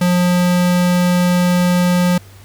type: tone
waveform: square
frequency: 178.2 Hz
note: F3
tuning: 35 cents sharp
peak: -12 dBFS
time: 0.01-2.18 s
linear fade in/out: 5 ms
effects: added 98 Hz sine -39 dBFS peak until 2.44 s + pink hiss -45 dBFS RMS until 2.44 s